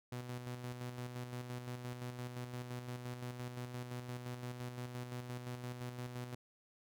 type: tone with tremolo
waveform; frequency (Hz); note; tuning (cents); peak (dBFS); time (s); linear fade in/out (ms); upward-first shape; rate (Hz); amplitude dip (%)
sawtooth; 123.47; B2; 0; -37; 0.12-6.35; 5; square; 5.8; 45
effects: none